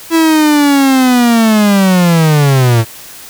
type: linear sweep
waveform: 45% pulse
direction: down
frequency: 332 to 110 Hz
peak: -6 dBFS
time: 0.1-2.85 s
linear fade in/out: 50 ms
effects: white hiss -32 dBFS RMS until 3.29 s